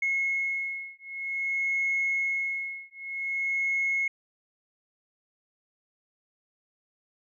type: beating tone pair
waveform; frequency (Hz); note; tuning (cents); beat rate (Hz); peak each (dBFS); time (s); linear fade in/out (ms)
sine; 2172 / 2172.52; C#7 / C#7; -36 / -35; 0.52; -29; 0.02-4.08; 5
effects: tanh soft clip ceiling -19 dBFS